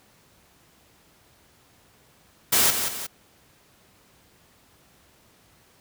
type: noise with echo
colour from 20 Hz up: white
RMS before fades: -19 dBFS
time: 2.52-2.71 s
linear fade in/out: 10 ms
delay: 180 ms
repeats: 2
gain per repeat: -7 dB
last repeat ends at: 3.07 s
effects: pink hiss -58 dBFS RMS until 5.8 s + high-pass 60 Hz 12 dB/octave